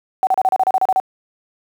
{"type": "tone bursts", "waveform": "sine", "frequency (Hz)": 757, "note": "F#5", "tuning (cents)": 39, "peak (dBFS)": -11, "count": 11, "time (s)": [0.23, 0.999], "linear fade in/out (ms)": 0, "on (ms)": 39, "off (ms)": 34, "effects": ["high-pass 400 Hz 12 dB/octave", "7-bit"]}